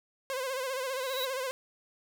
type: tone with vibrato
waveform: sawtooth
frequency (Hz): 523.3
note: C5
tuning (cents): 0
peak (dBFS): -28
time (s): 0.3-1.51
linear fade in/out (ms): 0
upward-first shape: sine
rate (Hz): 15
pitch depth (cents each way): 77
type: tone with exponential growth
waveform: square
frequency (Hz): 3884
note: B7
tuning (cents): -30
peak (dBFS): -31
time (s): 0.74-1.25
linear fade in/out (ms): 2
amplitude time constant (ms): 110
effects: none